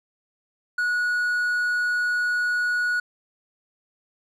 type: tone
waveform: triangle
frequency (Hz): 1460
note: F#6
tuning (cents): -24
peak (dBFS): -19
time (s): 0.78-3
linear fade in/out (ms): 5
effects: resampled to 32000 Hz